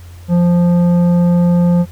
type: tone with tanh clipping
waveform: triangle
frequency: 174.61 Hz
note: F3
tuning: in tune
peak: -10 dBFS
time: 0.28-1.86 s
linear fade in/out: 50 ms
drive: 14 dB
effects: added 87 Hz sine -32 dBFS peak until 1.91 s + pink hiss -45 dBFS RMS until 1.91 s